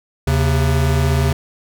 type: tone pair together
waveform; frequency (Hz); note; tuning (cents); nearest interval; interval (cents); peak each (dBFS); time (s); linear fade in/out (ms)
square; 77.78 / 134.32; D#2 / C3; 0 / +46; major sixth; 946; -17; 0.27-1.33; 5
effects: none